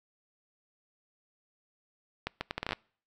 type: accelerating click train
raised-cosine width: 0.3 ms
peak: -16 dBFS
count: 10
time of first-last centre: 2.27-2.731 s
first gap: 140 ms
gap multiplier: 0.71
effects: noise-tail reverb RT60 0.5 s tail -26 dB re dry